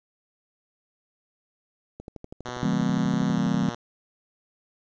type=click train; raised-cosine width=2 ms; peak=-25 dBFS; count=21; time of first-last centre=2-3.626 s; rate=12.3 Hz
type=tone with pitch glide; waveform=5% pulse; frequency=123.47 to 118.85 Hz; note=B2 to A#2; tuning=0 to +34 cents; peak=-21 dBFS; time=2.45-3.75 s; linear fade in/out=5 ms; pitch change=-66 cents; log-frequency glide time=3.3-3.39 s
type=chord; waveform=sine; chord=D# diminished seventh; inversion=none; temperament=equal; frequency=155.56 / 185 / 220 / 261.6 Hz; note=D#3 / F#3 / A3 / C4; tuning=0 / 0 / 0 / 0 cents; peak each=-28 / -26 / -27 / -28 dBFS; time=2.63-3.69 s; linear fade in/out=0 ms
effects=resampled to 16000 Hz + 9-bit